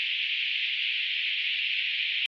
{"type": "band-pass noise", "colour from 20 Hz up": "white", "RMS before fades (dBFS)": -29, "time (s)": [0, 2.26], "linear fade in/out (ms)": 0, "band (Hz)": [2300, 3200], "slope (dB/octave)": 48, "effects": ["AAC 32 kbps"]}